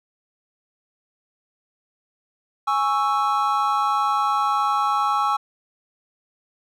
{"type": "chord", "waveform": "triangle", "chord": "C# minor", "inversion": "second", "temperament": "equal", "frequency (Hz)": [830.6, 1108.7, 1318.5], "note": ["G#5", "C#6", "E6"], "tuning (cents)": [0, 0, 0], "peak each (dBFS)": -21, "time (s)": [2.67, 5.37], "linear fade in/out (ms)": 10, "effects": []}